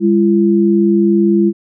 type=tone pair together; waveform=sine; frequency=202.2 / 340 Hz; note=G#3 / F4; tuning=-46 / -46 cents; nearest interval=major sixth; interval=900 cents; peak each=-11 dBFS; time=0-1.53 s; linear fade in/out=50 ms; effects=none